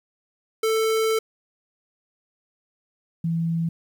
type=tone pair in turn; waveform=square / sine; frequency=442.7 / 165.83 Hz; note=A4 / E3; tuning=+11 / +11 cents; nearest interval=octave + perfect fourth; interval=1700 cents; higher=first; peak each=-20 / -21 dBFS; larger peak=first; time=0.63-1.19 / 3.24-3.69 s; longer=first; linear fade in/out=5 ms; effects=10-bit